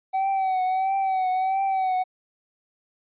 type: tone with vibrato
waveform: triangle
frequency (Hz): 760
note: F#5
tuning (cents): +46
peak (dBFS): -19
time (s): 0.13-2.04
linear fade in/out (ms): 20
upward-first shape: triangle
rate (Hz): 1.5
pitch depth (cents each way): 54
effects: resampled to 8000 Hz